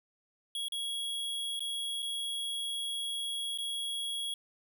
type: tone with dropouts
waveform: square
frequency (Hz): 3322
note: G#7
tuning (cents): 0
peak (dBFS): -34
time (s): 0.55-4.34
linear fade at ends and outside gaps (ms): 2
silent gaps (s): 0.684-0.721 / 1.594-1.605 / 2.022-2.026 / 3.576-3.585
effects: none